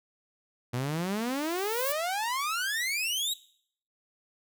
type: exponential sweep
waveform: sawtooth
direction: up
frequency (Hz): 118.2 to 3913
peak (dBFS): -25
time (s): 0.73-3.34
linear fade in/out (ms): 10
type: noise with exponential growth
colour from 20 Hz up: violet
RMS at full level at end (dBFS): -31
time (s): 0.86-1.92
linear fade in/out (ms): 0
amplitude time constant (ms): 230
effects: noise-tail reverb RT60 0.6 s tail -19 dB re dry